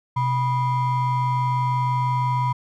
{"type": "ring-modulated tone", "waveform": "triangle", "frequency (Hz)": 554.4, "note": "C#5", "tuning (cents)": 0, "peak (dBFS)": -14, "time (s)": [0.16, 2.53], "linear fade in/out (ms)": 10, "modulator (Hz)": 427, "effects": []}